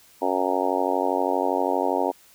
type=harmonic tone; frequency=92.5 Hz; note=F#2; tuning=in tune; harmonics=3 / 4 / 5 / 6 / 7 / 8 / 9 / 10; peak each=-29 / -29 / -29 / -29 / -29 / -29 / -29 / -29 dBFS; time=0.21-2.12 s; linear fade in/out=20 ms; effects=white hiss -54 dBFS RMS until 2.34 s